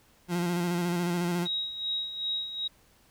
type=tone with vibrato; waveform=30% pulse; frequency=174.61 Hz; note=F3; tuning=in tune; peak=-24 dBFS; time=0.28-1.48 s; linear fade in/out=50 ms; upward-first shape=square; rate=14 Hz; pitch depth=30 cents each way
type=tone with tremolo; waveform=sine; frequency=3806 Hz; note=A#7; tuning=35 cents sharp; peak=-27 dBFS; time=1.45-2.68 s; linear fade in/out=10 ms; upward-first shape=sine; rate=2.6 Hz; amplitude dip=65%
effects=pink hiss -62 dBFS RMS until 3.1 s